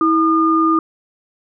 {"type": "tone pair together", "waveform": "sine", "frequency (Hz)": [323.6, 1215], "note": ["E4", "D#6"], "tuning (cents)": [-32, -42], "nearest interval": "octave + major seventh", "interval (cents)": 2290, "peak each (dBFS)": -14, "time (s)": [0.01, 0.79], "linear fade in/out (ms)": 2, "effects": []}